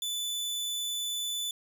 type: tone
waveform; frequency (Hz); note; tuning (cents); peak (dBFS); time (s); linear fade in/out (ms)
sawtooth; 3491; A7; -14; -28; 0.02-1.51; 2
effects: 10-bit